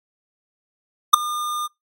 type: tone with ADSR envelope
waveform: square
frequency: 1209 Hz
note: D6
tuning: 50 cents sharp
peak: -3 dBFS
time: 1.13-1.68 s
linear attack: 11 ms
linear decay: 6 ms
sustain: -21 dB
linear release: 25 ms
effects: noise-tail reverb RT60 0.2 s tail -25 dB re dry + MP3 64 kbps